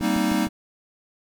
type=chord; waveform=square; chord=C minor seventh; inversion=second; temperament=equal; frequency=196 / 233.1 / 261.6 / 311.1 Hz; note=G3 / Bb3 / C4 / Eb4; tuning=0 / 0 / 0 / 0 cents; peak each=-26 / -26 / -29 / -25 dBFS; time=0-0.49 s; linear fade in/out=50 ms
type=click train; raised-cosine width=3 ms; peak=-19 dBFS; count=4; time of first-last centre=0.01-0.469 s; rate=6.53 Hz
effects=none